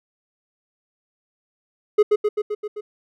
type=tone with echo; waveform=triangle; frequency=420 Hz; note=G#4; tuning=19 cents sharp; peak=-8 dBFS; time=1.98-2.03 s; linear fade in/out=10 ms; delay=130 ms; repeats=6; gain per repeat=-3 dB; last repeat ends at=2.81 s; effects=none